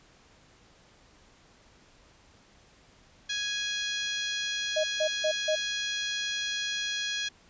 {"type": "harmonic tone", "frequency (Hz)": 830.6, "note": "G#5", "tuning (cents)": 0, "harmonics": [2, 3, 4, 5, 6, 7, 8], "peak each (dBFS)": [-35, -39, -33, -38, -44, -41, -44], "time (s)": [3.29, 7.29], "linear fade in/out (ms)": 10}
{"type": "tone bursts", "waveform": "sine", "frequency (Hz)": 622.3, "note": "D#5", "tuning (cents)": 0, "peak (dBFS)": -24, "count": 4, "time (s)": [4.76, 5.556], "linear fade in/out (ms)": 10, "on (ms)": 79, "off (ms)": 160}
{"effects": ["pink hiss -59 dBFS RMS until 7.49 s", "resampled to 16000 Hz"]}